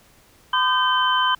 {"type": "tone cluster", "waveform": "sine", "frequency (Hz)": [1015, 1211, 1554, 3074], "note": ["B5", "D#6", "G6", "G7"], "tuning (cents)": [47, -47, -16, -35], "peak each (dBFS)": [-19, -27, -23, -23], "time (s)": [0.53, 1.35], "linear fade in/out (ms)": 5, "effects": ["pink hiss -54 dBFS RMS until 1.39 s"]}